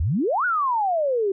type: exponential two-way sweep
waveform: sine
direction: up then down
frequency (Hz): 67.3 to 1500 to 375.9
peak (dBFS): -19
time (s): 0-1.32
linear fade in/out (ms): 5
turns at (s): 0.45
effects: none